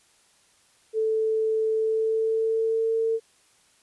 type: tone with pitch glide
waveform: sine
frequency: 440 to 450.5 Hz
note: A4 to A4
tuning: 0 to +41 cents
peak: -21 dBFS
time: 0.93-3.2 s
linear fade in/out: 50 ms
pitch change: +41 cents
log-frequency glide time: 1.74-2.93 s
effects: white hiss -61 dBFS RMS until 3.82 s + resampled to 24000 Hz